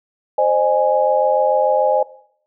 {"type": "chord", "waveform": "sine", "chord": "Ab major", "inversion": "first", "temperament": "equal with one note detuned", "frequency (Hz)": [523.3, 610.2, 830.6], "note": ["C5", "Eb5", "Ab5"], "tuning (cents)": [0, -34, 0], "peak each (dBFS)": -17, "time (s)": [0.38, 2.03], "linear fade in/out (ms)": 5, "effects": ["noise-tail reverb RT60 0.6 s tail -18 dB re dry"]}